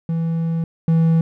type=tone pair in turn; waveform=triangle; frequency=164.81 / 163.58 Hz; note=E3 / E3; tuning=0 / -13 cents; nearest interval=unison; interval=13 cents; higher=first; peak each=-16 / -10 dBFS; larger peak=second; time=0.09-0.64 / 0.88-1.21 s; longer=first; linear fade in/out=2 ms; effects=none